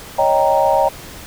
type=chord; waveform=sine; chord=Eb dominant seventh; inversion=third; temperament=equal; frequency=554.4 / 622.3 / 784 / 932.3 Hz; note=Db5 / Eb5 / G5 / Bb5; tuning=0 / 0 / 0 / 0 cents; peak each=-17 dBFS; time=0.18-0.89 s; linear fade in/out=10 ms; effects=pink hiss -35 dBFS RMS until 1.26 s